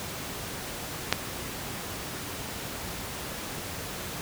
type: click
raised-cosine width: 0.2 ms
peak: -3 dBFS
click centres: 1.126 s
effects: pink hiss -36 dBFS RMS until 4.21 s + high-pass 60 Hz 12 dB/octave